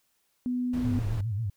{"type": "tone", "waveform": "sine", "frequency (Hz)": 248.2, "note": "B3", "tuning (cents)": 9, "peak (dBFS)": -26, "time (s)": [0.46, 0.99], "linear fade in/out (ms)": 0}
{"type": "noise", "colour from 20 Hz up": "brown", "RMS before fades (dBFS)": -35, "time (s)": [0.73, 1.21], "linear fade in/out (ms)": 5}
{"type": "tone with vibrato", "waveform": "sine", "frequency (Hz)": 106.7, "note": "G#2", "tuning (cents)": 47, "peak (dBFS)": -27, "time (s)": [0.84, 1.5], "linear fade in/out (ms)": 5, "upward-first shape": "sine", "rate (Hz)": 7.4, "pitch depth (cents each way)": 160}
{"effects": ["white hiss -72 dBFS RMS until 1.56 s"]}